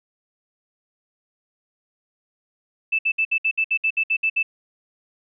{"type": "tone bursts", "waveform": "sine", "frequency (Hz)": 2637, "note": "E7", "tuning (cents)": 0, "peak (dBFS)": -17, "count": 12, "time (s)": [2.92, 4.43], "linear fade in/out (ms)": 10, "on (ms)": 69, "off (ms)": 62, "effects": []}